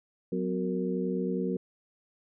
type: harmonic tone with a mistuned harmonic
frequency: 92.5 Hz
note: F#2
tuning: in tune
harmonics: 2 / 3 / 4 / 5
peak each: -31 / -34 / -34 / -34 dBFS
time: 0.32-1.57 s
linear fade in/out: 5 ms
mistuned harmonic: 3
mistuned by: -150 cents
effects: none